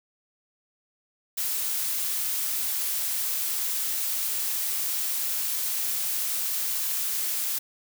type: noise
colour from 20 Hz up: blue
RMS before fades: -28 dBFS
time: 1.37-7.59 s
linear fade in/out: 10 ms
effects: none